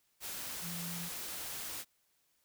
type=tone in noise; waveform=sine; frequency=171.9 Hz; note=F3; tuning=27 cents flat; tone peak=-42 dBFS; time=0.61-1.1 s; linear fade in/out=50 ms; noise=white; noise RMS=-42 dBFS; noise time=0.2-1.85 s; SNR=-3 dB; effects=white hiss -75 dBFS RMS until 2.44 s